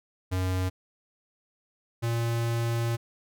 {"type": "tone pair in turn", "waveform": "square", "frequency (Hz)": [92.5, 116.54], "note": ["F#2", "A#2"], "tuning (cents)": [0, 0], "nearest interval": "major third", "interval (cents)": 400, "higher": "second", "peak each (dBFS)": -26, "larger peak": "neither", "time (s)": [[0.31, 0.7], [2.02, 2.97]], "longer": "second", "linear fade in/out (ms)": 20, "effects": []}